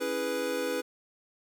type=chord; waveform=square; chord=C# minor seventh; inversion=none; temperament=equal; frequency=277.2 / 329.6 / 415.3 / 493.9 Hz; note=C#4 / E4 / G#4 / B4; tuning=0 / 0 / 0 / 0 cents; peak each=-38 / -38 / -37 / -32 dBFS; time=0-0.82 s; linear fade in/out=20 ms; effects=none